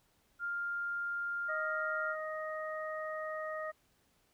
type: tone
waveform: sine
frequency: 1400 Hz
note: F6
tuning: 4 cents sharp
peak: -34 dBFS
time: 0.39-2.16 s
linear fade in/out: 50 ms
type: harmonic tone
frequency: 624 Hz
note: D#5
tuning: 5 cents sharp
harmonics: 1 / 2 / 3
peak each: -39 / -42 / -44 dBFS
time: 1.48-3.72 s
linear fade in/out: 20 ms
effects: pink hiss -72 dBFS RMS until 4.33 s